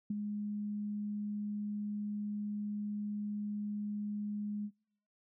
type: tone with ADSR envelope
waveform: sine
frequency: 207.7 Hz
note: G#3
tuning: in tune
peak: -30 dBFS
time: 0.1-4.71 s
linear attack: 6 ms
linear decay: 19 ms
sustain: -5 dB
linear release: 62 ms
effects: noise-tail reverb RT60 0.7 s tail -26 dB re dry